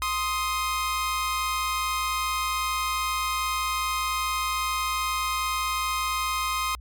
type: tone pair together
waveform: sawtooth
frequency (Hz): 1050 / 1251.5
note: C6 / D#6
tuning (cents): +6 / +10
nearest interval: minor third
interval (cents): 304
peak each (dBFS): -24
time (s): 0.02-6.75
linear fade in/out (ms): 0
effects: added 60 Hz sine -39 dBFS peak until 6.8 s + MP3 96 kbps